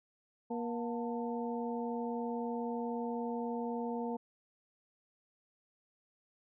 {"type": "harmonic tone with a mistuned harmonic", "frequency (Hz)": 236.8, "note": "A#3", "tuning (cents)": 27, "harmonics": [1, 2, 3, 4], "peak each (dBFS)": [-37, -39, -44, -43], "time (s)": [0.5, 4.17], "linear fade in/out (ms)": 10, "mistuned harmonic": 4, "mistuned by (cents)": -100, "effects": []}